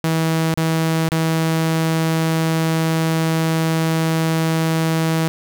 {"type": "tone with dropouts", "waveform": "sawtooth", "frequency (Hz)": 161.7, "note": "E3", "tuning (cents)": -33, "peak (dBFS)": -12, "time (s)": [0.04, 5.28], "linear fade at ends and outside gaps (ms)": 0, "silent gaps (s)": [[0.541, 0.575], [1.088, 1.119]], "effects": []}